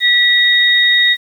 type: tone pair together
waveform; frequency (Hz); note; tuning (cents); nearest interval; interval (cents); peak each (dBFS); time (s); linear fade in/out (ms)
sine; 1945 / 3732; B6 / A#7; -27 / +1; major seventh; 1128; -11; 0-1.17; 50
effects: 7-bit